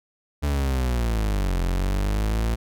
40% pulse linear two-way sweep, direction down then up, 73.6 to 43.54 to 57.5 Hz, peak -20 dBFS, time 0.42-2.56 s, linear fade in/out 20 ms, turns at 1.61 s, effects none

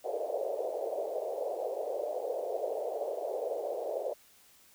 white band-pass noise, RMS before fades -35 dBFS, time 0.04-4.14 s, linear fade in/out 10 ms, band 430 to 660 Hz, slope 48 dB/octave, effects white hiss -61 dBFS RMS until 4.74 s

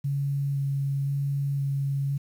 sine tone with vibrato, 139.5 Hz, C#3, 11 cents sharp, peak -24 dBFS, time 0.04-2.18 s, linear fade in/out 10 ms, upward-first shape square, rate 0.97 Hz, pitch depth 9 cents each way, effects 9-bit

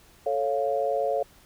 sine chord, A augmented, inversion none, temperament equal, 440 / 554.4 / 698.5 Hz, A4 / C#5 / E#5, 0 / 0 / 0 cents, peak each -29 / -26 / -28 dBFS, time 0.26-1.23 s, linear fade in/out 5 ms, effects pink hiss -56 dBFS RMS until 1.45 s

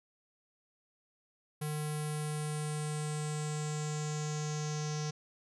square tone with low-pass filter sweep, 151.2 Hz, D#3, 49 cents flat, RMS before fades -36 dBFS, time 1.61-5.11 s, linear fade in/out 10 ms, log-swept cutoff 11000 to 5900 Hz, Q 5.9, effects none

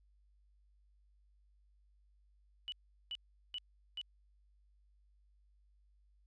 sine tone bursts, 2958 Hz, F#7, 1 cent flat, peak -39 dBFS, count 4, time 2.68-4.014 s, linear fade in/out 0 ms, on 41 ms, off 390 ms, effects added 50 Hz sine -66 dBFS peak until 6.26 s + resampled to 22050 Hz

